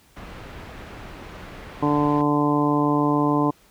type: low-pass noise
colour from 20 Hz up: pink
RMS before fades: -39 dBFS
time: 0.16-2.22 s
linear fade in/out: 10 ms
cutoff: 2500 Hz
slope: 12 dB/octave
type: harmonic tone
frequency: 146.83 Hz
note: D3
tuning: in tune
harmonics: 1 / 2 / 3 / 4 / 5 / 6 / 7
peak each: -26 / -20 / -27 / -30 / -30 / -28 / -25 dBFS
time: 1.82-3.51 s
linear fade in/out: 10 ms
effects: pink hiss -56 dBFS RMS until 3.7 s

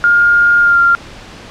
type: tone with pitch glide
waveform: sine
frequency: 1414 to 1389.7 Hz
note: F6 to F6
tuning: +21 to -9 cents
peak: -6 dBFS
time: 0.04-0.95 s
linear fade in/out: 0 ms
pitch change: -30 cents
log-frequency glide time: 0.61-0.79 s
effects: pink hiss -33 dBFS RMS until 1.5 s + low-pass 5000 Hz 12 dB/octave

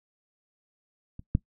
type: clicks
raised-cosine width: 5 ms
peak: -28 / -10 dBFS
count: 2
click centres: 1.194 / 1.351 s
effects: noise-tail reverb RT60 0.1 s tail -20 dB re dry

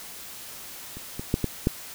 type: clicks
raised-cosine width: 3 ms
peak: -26 / -19 / -8 / -11 / -7 dBFS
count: 5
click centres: 0.97 / 1.195 / 1.341 / 1.443 / 1.671 s
effects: white hiss -41 dBFS RMS until 1.94 s

